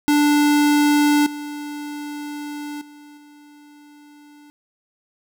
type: tone with level steps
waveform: square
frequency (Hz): 293.8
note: D4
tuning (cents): +1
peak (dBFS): -14 / -29 / -42 / -45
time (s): 0.08-4.5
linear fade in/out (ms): 0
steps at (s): 1.26 / 2.81 / 3.17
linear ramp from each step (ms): 5
effects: none